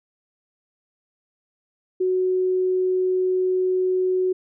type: tone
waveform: sine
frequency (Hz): 370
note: F#4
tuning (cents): 0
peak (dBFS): -18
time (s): 2-4.33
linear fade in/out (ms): 10
effects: none